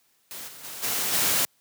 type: noise with level steps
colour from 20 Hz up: white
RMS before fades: -38 / -44 / -38 / -27 / -23 dBFS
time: 0.31-1.45 s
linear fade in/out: 0 ms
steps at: 0.47 / 0.63 / 0.82 / 1.12 s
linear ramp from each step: 20 ms
effects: white hiss -66 dBFS RMS until 1.6 s + high-pass 100 Hz 12 dB/octave